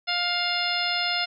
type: harmonic tone with a mistuned harmonic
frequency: 705 Hz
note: F5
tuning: 16 cents sharp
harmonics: 1 / 2 / 3 / 4 / 5 / 6 / 7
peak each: -31 / -31 / -31 / -31 / -31 / -31 / -31 dBFS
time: 0.07-1.26 s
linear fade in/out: 20 ms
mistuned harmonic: 7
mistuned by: +63 cents
effects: none